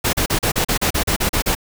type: noise bursts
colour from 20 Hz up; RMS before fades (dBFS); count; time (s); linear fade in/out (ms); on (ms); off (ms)
pink; -18; 12; 0.04-1.551; 10; 92; 37
effects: none